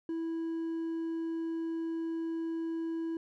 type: tone with hard clipping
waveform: triangle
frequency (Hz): 328.5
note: E4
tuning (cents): -6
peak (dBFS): -33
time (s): 0.09-3.17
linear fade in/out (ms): 2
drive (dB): 5
effects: none